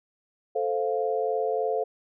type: chord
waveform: sine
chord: F major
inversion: first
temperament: equal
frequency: 440 / 523.3 / 698.5 Hz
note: A4 / C5 / F5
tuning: 0 / 0 / 0 cents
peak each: -27 / -29 / -29 dBFS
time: 0.55-1.84 s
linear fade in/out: 10 ms
effects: none